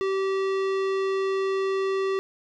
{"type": "tone with tanh clipping", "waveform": "sine", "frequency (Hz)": 386.3, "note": "G4", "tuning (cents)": -25, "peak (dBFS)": -25, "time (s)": [0.01, 2.19], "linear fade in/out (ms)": 0, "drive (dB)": 18, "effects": []}